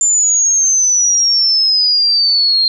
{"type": "exponential sweep", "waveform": "sine", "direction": "down", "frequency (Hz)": [7200, 4186], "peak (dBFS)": -9, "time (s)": [0.01, 2.68], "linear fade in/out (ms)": 2, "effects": []}